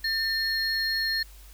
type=tone pair together; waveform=triangle; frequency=1797 / 4274 Hz; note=A6 / C8; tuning=+36 / +36 cents; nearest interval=octave + minor third; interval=1500 cents; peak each=-26 dBFS; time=0.04-1.23 s; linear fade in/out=5 ms; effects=added 50 Hz sine -46 dBFS peak until 1.53 s + white hiss -54 dBFS RMS until 1.53 s